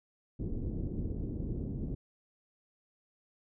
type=low-pass noise; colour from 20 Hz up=pink; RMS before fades=-36 dBFS; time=0.39-1.95 s; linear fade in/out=10 ms; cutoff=360 Hz; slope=24 dB/octave; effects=none